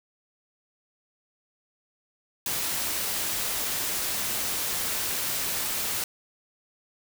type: noise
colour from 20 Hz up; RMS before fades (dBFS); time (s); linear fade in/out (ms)
white; -29; 2.46-6.04; 2
effects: none